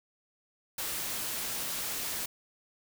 white noise, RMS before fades -35 dBFS, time 0.78-2.26 s, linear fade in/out 5 ms, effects none

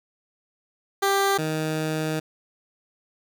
15% pulse tone pair in turn, 394.4 / 156.52 Hz, G4 / D#3, +11 / +11 cents, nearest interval octave + major third, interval 1600 cents, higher first, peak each -13 / -18 dBFS, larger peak first, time 1.02-1.38 / 1.38-2.2 s, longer second, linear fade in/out 10 ms, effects none

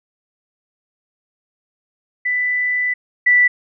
sine tone pair in turn, 1988 / 1970.8 Hz, B6 / B6, +11 / -4 cents, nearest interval unison, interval 15 cents, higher first, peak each -16 / -9 dBFS, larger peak second, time 2.25-2.94 / 3.26-3.48 s, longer first, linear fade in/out 10 ms, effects none

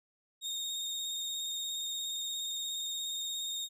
30% pulse tone with vibrato, 3702 Hz, A#7, 13 cents flat, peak -32 dBFS, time 0.41-3.69 s, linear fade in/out 50 ms, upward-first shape triangle, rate 17 Hz, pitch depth 37 cents each way, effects none

